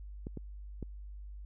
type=clicks; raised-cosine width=3 ms; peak=-27 dBFS; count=3; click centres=0.269 / 0.373 / 0.827 s; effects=added 50 Hz sine -43 dBFS peak until 1.45 s